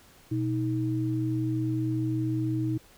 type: tone pair together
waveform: sine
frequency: 122.23 / 316.1 Hz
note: B2 / D#4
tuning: -17 / +27 cents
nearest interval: octave + major third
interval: 1644 cents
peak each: -28 dBFS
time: 0.31-2.78 s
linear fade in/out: 10 ms
effects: pink hiss -56 dBFS RMS until 2.97 s